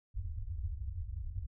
white low-pass noise, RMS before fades -39 dBFS, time 0.14-1.47 s, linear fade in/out 5 ms, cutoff 100 Hz, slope 96 dB/octave, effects none

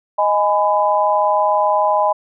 sine chord, G# minor, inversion second, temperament equal with one note detuned, 622.3 / 830.6 / 1002.7 Hz, D#5 / G#5 / B5, 0 / 0 / +26 cents, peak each -17 dBFS, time 0.18-2.13 s, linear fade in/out 10 ms, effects none

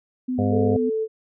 sine tone with vibrato, 251.3 Hz, B3, 30 cents sharp, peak -22 dBFS, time 0.28-0.9 s, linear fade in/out 10 ms, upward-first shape square, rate 6.8 Hz, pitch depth 17 cents each way
harmonic tone, 102.3 Hz, G#2, 26 cents flat, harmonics 1 / 2 / 4 / 5 / 6 / 7, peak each -23 / -26 / -29 / -30 / -31 / -31 dBFS, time 0.38-0.77 s, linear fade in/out 10 ms
sine tone, 440 Hz, A4, in tune, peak -21 dBFS, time 0.5-1.08 s, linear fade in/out 50 ms
effects none

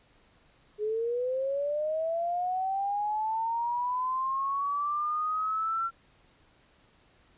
sine linear sweep, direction up, 415.3 to 1362 Hz, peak -27 dBFS, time 0.78-5.91 s, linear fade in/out 50 ms, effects pink hiss -63 dBFS RMS until 7.37 s + resampled to 8000 Hz

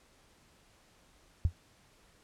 sine tone with exponential decay, 84.9 Hz, F2, 48 cents flat, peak -19 dBFS, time 1.45-1.53 s, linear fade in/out 0 ms, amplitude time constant 16 ms, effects pink hiss -64 dBFS RMS until 2.23 s + low-pass 10000 Hz 12 dB/octave

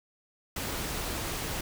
pink noise, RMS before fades -34 dBFS, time 0.56-1.61 s, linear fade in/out 5 ms, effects none

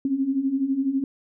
sine beating tone pair, 261.6 / 273.6 Hz, C4 / C#4, 0 / -23 cents, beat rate 12 Hz, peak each -27 / -22 dBFS, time 0.05-1.04 s, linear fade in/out 2 ms, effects none

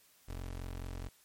25% pulse tone, 44.66 Hz, F1, 39 cents sharp, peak -36 dBFS, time 0.28-1.09 s, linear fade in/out 10 ms, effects white hiss -65 dBFS RMS until 1.24 s + MP3 64 kbps

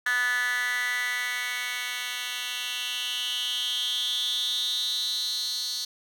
10% pulse tone with high-pass filter sweep, 246.9 Hz, B3, in tune, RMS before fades -29 dBFS, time 0.06-5.85 s, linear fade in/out 5 ms, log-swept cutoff 1700 to 4500 Hz, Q 7.4, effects none

